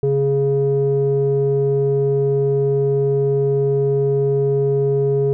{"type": "tone with low-pass filter", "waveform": "square", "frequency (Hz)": 138.4, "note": "C#3", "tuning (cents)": -2, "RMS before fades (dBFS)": -17, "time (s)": [0.03, 5.33], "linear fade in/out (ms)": 0, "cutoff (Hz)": 450, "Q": 6.4, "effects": []}